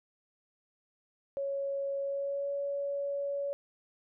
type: tone with pitch glide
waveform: sine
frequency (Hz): 554.4 to 563.4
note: C#5 to C#5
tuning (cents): 0 to +28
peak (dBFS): -31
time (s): 1.37-3.53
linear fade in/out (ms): 0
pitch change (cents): +28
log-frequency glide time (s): 2-2.54
effects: none